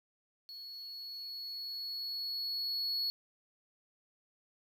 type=tone with level ramp; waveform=triangle; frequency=4371 Hz; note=C#8; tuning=25 cents flat; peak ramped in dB=-44 to -30 dBFS; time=0.49-3.1 s; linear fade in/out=0 ms; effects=11-bit